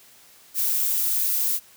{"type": "noise", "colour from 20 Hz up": "violet", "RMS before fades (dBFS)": -23, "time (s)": [0.54, 1.6], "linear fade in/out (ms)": 50, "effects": ["white hiss -52 dBFS RMS until 1.76 s", "high-pass 60 Hz 12 dB/octave"]}